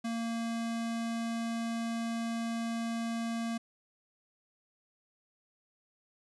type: tone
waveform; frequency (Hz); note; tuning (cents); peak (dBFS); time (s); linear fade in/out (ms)
square; 230; A#3; -23; -33; 0.04-3.58; 10
effects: resampled to 24000 Hz + 12-bit